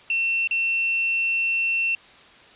sine tone with dropouts, 2700 Hz, E7, 41 cents sharp, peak -20 dBFS, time 0.1-1.95 s, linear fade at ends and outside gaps 2 ms, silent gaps 0.474-0.51 s, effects white hiss -49 dBFS RMS until 2.55 s + resampled to 8000 Hz

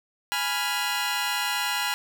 15% pulse chord, F diminished, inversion first, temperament equal, 830.6 / 987.8 / 1396.9 Hz, Ab5 / Cb6 / F6, 0 / 0 / 0 cents, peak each -23 dBFS, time 0.32-1.94 s, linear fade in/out 0 ms, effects none

